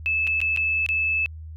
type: tone with dropouts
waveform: sine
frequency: 2615 Hz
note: E7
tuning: 15 cents flat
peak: -20 dBFS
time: 0.06-1.26 s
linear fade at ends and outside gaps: 0 ms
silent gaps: 0.269-0.274 / 0.404-0.415 / 0.563-0.573 / 0.863-0.889 s
effects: added 79 Hz sine -35 dBFS peak until 1.56 s